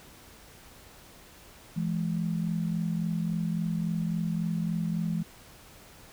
sine tone pair together, 167.8 / 211.4 Hz, E3 / G#3, +31 / +31 cents, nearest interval major third, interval 400 cents, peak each -28 / -32 dBFS, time 1.76-5.23 s, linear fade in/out 10 ms, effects pink hiss -52 dBFS RMS until 6.12 s

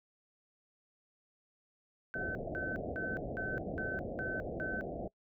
sine tone bursts, 1529 Hz, G6, 44 cents flat, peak -37 dBFS, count 7, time 2.14-4.81 s, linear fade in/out 0 ms, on 210 ms, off 200 ms
white low-pass noise, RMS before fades -40 dBFS, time 2.15-5.08 s, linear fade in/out 5 ms, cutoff 720 Hz, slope 96 dB/octave
effects noise-tail reverb RT60 0.1 s tail -23 dB re dry

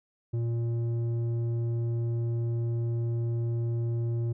square tone with low-pass filter, 116.9 Hz, A#2, 5 cents sharp, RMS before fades -29 dBFS, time 0.33-4.33 s, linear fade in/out 10 ms, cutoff 300 Hz, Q 1, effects none

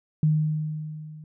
sine tone with level ramp, 154.1 Hz, D#3, 16 cents flat, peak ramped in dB -16 to -40 dBFS, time 0.23-1.24 s, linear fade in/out 2 ms, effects none

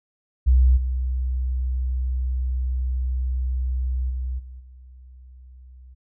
sine tone with level steps, 63.4 Hz, B1, 46 cents sharp, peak -12 / -21 / -24 / -36 / -42 dBFS, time 0.46-5.95 s, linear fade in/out 20 ms, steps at 0.76 / 4.09 / 4.38 / 4.59 s, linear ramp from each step 20 ms, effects none

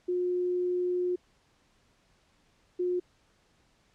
sine tone pair in turn, 358.8 / 358.8 Hz, F4 / F4, +47 / +47 cents, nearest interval unison, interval 0 cents, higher neither, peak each -26 dBFS, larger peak neither, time 0.08-1.16 / 2.79-3 s, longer first, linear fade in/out 10 ms, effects pink hiss -67 dBFS RMS until 3.94 s + low-pass 7000 Hz 12 dB/octave

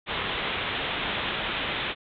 white low-pass noise, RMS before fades -30 dBFS, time 0.06-1.95 s, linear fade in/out 50 ms, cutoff 3700 Hz, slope 96 dB/octave, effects none

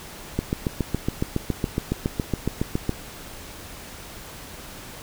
click train, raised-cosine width 3 ms, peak -9 dBFS, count 19, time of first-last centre 0.39-2.893 s, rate 7.19 Hz, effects pink hiss -40 dBFS RMS until 5.02 s

